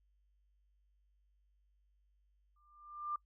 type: tone with exponential growth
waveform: sine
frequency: 1193 Hz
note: D6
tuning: 27 cents sharp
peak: -33 dBFS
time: 2.56-3.16 s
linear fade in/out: 5 ms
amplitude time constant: 130 ms
effects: noise-tail reverb RT60 0.1 s tail -26 dB re dry + added 50 Hz sine -70 dBFS peak until 3.25 s